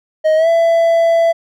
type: tone with pitch glide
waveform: triangle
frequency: 626 to 667.1 Hz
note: D#5 to E5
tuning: +10 to +20 cents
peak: -7 dBFS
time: 0.24-1.33 s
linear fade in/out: 20 ms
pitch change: +110 cents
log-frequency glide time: 0.36-0.48 s
effects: none